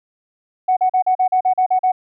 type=tone bursts; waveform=sine; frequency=743 Hz; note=F#5; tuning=7 cents sharp; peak=-11 dBFS; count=10; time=0.68-1.92 s; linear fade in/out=10 ms; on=88 ms; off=40 ms; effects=tanh soft clip ceiling -7 dBFS